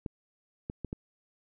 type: clicks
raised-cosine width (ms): 3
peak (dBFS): -22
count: 4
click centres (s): 0.062 / 0.699 / 0.847 / 0.929
effects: none